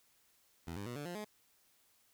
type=tone with pitch steps; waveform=15% pulse; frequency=83.8 / 100.81 / 121.28 / 145.9 / 175.53 / 211.2 Hz; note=E2 / G2 / B2 / D3 / F3 / G#3; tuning=+29 / +49 / -31 / -11 / +9 / +29 cents; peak=-35 dBFS; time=0.67-1.246 s; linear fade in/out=5 ms; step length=96 ms; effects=white hiss -71 dBFS RMS until 2.13 s